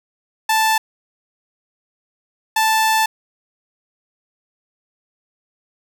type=tone bursts at uneven times; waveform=sawtooth; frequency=880 Hz; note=A5; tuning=in tune; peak=-10 dBFS; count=2; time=0.49-0.78 / 2.56-3.06 s; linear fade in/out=5 ms; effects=none